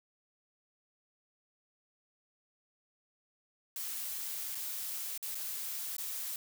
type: noise with dropouts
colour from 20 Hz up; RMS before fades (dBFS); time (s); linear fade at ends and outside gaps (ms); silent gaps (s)
blue; -39; 3.76-6.36; 1; 4.548-4.553 / 5.177-5.227 / 5.347-5.353 / 5.967-5.982
effects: none